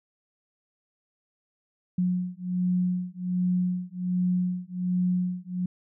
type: beating tone pair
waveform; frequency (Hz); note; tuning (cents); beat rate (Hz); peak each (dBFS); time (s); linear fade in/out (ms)
sine; 180 / 181.3; F#3 / F#3; -47 / -35; 1.3; -27; 1.98-5.66; 5
effects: none